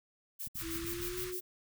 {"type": "noise bursts", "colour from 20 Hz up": "violet", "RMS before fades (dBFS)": -40, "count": 7, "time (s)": [0.39, 1.409], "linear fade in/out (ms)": 20, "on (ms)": 95, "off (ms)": 59}
{"type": "clicks", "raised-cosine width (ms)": 5, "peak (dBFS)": -37, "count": 7, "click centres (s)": [0.473, 0.556, 0.76, 0.792, 0.848, 0.929, 1.003]}
{"type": "band-stop noise", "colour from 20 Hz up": "pink", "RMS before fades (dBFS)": -44, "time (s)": [0.56, 1.34], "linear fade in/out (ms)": 50, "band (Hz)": [150, 1100], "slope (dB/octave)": 48}
{"type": "tone with pitch glide", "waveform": "sine", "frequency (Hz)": [330, 364], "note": ["E4", "F#4"], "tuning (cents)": [2, -28], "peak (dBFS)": -39, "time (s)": [0.61, 1.41], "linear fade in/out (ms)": 50, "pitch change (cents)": 170, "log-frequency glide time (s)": [0.75, 1.2]}
{"effects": []}